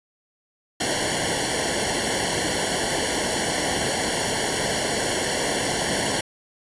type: noise with comb filter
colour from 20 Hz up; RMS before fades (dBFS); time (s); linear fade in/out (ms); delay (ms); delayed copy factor
pink; -24; 0.8-6.21; 5; 0.8; -1
effects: resampled to 24000 Hz